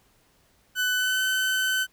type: tone with pitch glide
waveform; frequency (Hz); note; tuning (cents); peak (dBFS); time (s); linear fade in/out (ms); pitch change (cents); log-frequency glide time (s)
30% pulse; 1500 to 1521.8; F#6 to F#6; +23 to +48; -20; 0.75-1.87; 50; +25; 0.96-1.22
effects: pink hiss -63 dBFS RMS until 1.92 s